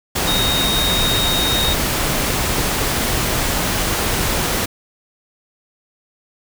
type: tone in noise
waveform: sine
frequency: 3729 Hz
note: A#7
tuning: in tune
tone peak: -18 dBFS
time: 0.27-1.74 s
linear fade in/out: 10 ms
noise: pink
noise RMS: -19 dBFS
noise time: 0.15-4.66 s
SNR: -2 dB
effects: none